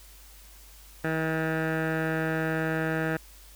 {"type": "tone with low-pass filter", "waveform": "15% pulse", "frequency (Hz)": 159.9, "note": "D#3", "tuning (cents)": 48, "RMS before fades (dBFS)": -28, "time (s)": [1.04, 3.17], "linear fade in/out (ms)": 5, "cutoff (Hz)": 1800, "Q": 2.5, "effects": ["added 50 Hz sine -50 dBFS peak until 3.55 s", "white hiss -53 dBFS RMS until 3.55 s"]}